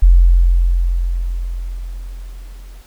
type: tone with level ramp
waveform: sine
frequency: 43.65 Hz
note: F1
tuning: in tune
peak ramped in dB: -3 to -33 dBFS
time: 0.02-2.82 s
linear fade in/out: 10 ms
effects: pink hiss -48 dBFS RMS until 2.86 s